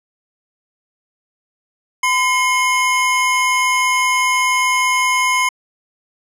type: tone pair together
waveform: square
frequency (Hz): 1016 / 2153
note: B5 / C7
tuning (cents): +49 / +49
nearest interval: octave + minor second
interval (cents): 1300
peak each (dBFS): -17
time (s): 2.03-5.49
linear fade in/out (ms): 5
effects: low-pass 12000 Hz 12 dB/octave